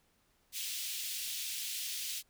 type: high-pass noise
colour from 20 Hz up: pink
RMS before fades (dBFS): -39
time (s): 0.52-2.23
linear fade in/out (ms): 50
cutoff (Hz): 2800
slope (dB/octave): 24
effects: pink hiss -72 dBFS RMS until 2.29 s

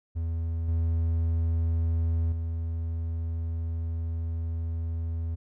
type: tone with level steps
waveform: triangle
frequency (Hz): 82.41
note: E2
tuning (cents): 0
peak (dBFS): -25 / -21 / -26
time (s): 0.15-5.36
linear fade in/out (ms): 20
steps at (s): 0.68 / 2.32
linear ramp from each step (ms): 5
effects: none

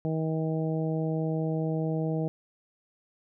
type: harmonic tone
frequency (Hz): 159.1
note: D#3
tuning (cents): +39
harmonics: 1 / 2 / 3 / 4 / 5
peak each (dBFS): -28 / -33 / -34 / -37 / -43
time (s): 0.05-2.28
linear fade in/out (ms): 0
effects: none

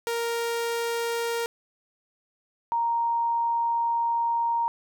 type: tone pair in turn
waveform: sawtooth / sine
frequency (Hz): 466.2 / 932.4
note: A#4 / A#5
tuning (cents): 0 / 0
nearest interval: octave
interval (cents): 1200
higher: second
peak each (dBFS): -22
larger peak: neither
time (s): 0.07-1.46 / 2.72-4.68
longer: second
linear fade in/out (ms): 0
effects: none

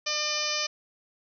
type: harmonic tone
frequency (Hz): 601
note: D5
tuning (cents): +40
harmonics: 1 / 2 / 3 / 4 / 5 / 6 / 7 / 8 / 9 / 10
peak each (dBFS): -37 / -37 / -39 / -34 / -36 / -39 / -38 / -33 / -35 / -34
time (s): 0.06-0.67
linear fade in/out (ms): 10
effects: none

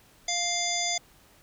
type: harmonic tone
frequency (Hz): 698.5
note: F5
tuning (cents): 0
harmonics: 1 / 3 / 5 / 7 / 9 / 10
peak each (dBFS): -33 / -33 / -33 / -33 / -33 / -33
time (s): 0.28-0.98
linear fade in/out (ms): 5
effects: pink hiss -58 dBFS RMS until 1.42 s

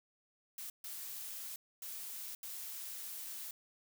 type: noise bursts at uneven times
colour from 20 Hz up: blue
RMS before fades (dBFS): -45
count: 4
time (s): 0.58-0.7 / 0.84-1.56 / 1.82-2.35 / 2.43-3.51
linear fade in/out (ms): 2
effects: none

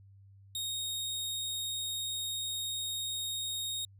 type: tone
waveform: sawtooth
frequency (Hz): 3729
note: A#7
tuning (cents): 0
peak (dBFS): -31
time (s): 0.55-3.85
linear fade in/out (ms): 2
effects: added 98 Hz sine -54 dBFS peak until 3.99 s

